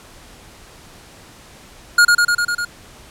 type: tone with echo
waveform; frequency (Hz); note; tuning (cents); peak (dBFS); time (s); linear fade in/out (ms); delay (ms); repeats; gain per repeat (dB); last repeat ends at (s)
square; 1428; F6; +38; -8; 1.98-2.05; 5; 100; 6; -2; 2.65
effects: pink hiss -43 dBFS RMS until 3.1 s + low-pass 11000 Hz 12 dB/octave